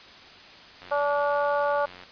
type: click train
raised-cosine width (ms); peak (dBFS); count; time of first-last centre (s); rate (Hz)
0.3; -28; 111; 0.82-2.035; 90.5
type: harmonic tone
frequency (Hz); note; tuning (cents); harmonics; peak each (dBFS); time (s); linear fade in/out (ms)
288.2; D4; -33; 2 / 3 / 4 / 5; -24 / -28 / -30 / -32; 0.91-1.86; 10
effects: white hiss -47 dBFS RMS until 2.11 s + resampled to 11025 Hz